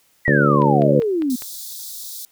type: exponential sweep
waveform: sine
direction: down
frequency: 1995 to 239.2 Hz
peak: -17 dBFS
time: 0.25-1.36 s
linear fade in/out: 10 ms
type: harmonic tone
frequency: 71.7 Hz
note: D2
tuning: 41 cents flat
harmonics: 2 / 3 / 4 / 5 / 6 / 7 / 8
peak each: -18 / -20 / -21 / -22 / -23 / -23 / -24 dBFS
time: 0.28-1 s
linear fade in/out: 0 ms
type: click train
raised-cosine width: 0.3 ms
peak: -19 dBFS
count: 5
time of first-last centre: 0.62-1.422 s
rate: 4.99 Hz
type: high-pass noise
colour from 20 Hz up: white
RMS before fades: -33 dBFS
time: 1.3-2.25 s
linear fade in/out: 0 ms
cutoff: 3500 Hz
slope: 96 dB/octave
effects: white hiss -59 dBFS RMS until 2.31 s